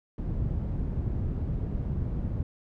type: low-pass noise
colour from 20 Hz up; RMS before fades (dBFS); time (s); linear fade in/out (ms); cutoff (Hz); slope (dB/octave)
white; -30; 0.18-2.43; 2; 120; 12
effects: none